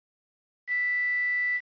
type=tone with quantisation; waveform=sine; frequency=1975.5 Hz; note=B6; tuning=in tune; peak=-24 dBFS; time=0.67-1.61 s; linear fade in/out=50 ms; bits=7; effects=resampled to 11025 Hz